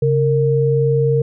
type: tone pair together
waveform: sine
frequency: 137.12 / 460.9 Hz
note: C#3 / A#4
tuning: -18 / -20 cents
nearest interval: octave + major sixth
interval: 2098 cents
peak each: -15 dBFS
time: 0.02-1.22 s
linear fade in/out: 5 ms
effects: none